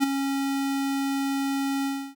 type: tone with ADSR envelope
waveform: square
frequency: 274.7 Hz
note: C#4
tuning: 16 cents flat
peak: -17 dBFS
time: 0-2.15 s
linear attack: 33 ms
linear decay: 13 ms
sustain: -8 dB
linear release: 300 ms
effects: none